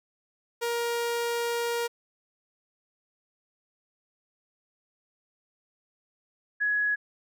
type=tone pair in turn; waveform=sawtooth / sine; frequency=471.1 / 1678.8 Hz; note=A#4 / G#6; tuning=+18 / +18 cents; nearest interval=octave + minor seventh; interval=2200 cents; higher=second; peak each=-23 dBFS; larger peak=neither; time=0.61-1.88 / 6.6-6.96 s; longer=first; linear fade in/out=20 ms; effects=none